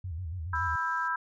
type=tone with vibrato; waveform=sine; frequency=85.5 Hz; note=F2; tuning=36 cents flat; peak=-33 dBFS; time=0.04-0.76 s; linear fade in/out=5 ms; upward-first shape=square; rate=7.1 Hz; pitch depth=130 cents each way
type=chord; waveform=sine; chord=E minor; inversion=second; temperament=equal with one note detuned; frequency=987.8 / 1318.5 / 1597.2 Hz; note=B5 / E6 / G6; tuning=0 / 0 / +32 cents; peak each=-32 dBFS; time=0.53-1.16 s; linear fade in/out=5 ms
type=noise; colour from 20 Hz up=violet; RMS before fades=-49 dBFS; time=0.55-1.08 s; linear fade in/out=2 ms
effects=resampled to 16000 Hz